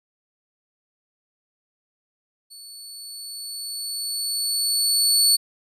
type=tone with level ramp; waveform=25% pulse; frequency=4443 Hz; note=C#8; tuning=3 cents sharp; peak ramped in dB=-36 to -9 dBFS; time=2.5-5.37 s; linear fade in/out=20 ms; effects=none